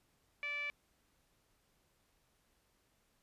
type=tone with low-pass filter; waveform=5% pulse; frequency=582 Hz; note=D5; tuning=16 cents flat; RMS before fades=-40 dBFS; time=0.43-0.7 s; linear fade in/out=0 ms; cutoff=2300 Hz; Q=8.4; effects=pink hiss -75 dBFS RMS until 3.22 s + resampled to 32000 Hz